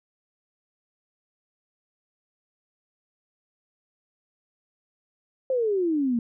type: exponential sweep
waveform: sine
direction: down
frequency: 536 to 227.4 Hz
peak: -21 dBFS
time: 5.5-6.19 s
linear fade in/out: 2 ms
effects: none